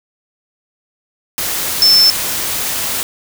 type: tone in noise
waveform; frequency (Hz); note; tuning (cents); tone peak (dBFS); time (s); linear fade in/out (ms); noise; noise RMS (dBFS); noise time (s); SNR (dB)
sine; 5300; E8; +9; -6; 1.82-2.1; 0; white; -19; 1.38-3.03; +10
effects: none